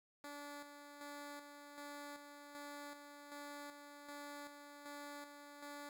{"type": "tone with tremolo", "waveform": "10% pulse", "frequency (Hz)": 289.1, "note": "D4", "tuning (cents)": -27, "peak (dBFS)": -40, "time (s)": [0.24, 5.89], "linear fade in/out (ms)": 2, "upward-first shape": "square", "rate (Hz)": 1.3, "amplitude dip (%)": 50, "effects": ["13-bit"]}